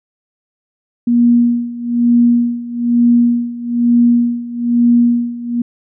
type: tone with tremolo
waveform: sine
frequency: 238.5 Hz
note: A#3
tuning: 40 cents sharp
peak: -6 dBFS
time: 1.07-5.62 s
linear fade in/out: 5 ms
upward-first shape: sine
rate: 1.1 Hz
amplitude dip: 85%
effects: none